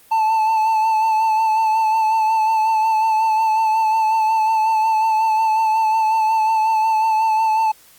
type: tone with vibrato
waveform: triangle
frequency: 880 Hz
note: A5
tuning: in tune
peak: -12 dBFS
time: 0.11-7.72 s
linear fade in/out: 10 ms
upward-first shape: sine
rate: 5.5 Hz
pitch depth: 29 cents each way
effects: white hiss -49 dBFS RMS until 7.98 s + Opus 32 kbps